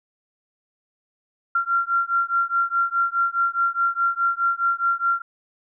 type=beating tone pair; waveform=sine; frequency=1374 / 1378.8 Hz; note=F6 / F6; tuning=-29 / -23 cents; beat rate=4.8 Hz; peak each=-22 dBFS; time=1.55-5.22 s; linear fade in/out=5 ms; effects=none